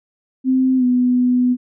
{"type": "tone with pitch glide", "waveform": "sine", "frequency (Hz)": [259.9, 248.7], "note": ["C4", "B3"], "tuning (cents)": [-11, 12], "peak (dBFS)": -12, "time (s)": [0.44, 1.57], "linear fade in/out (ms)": 50, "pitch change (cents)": -77, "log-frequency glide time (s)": [0.77, 0.84], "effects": []}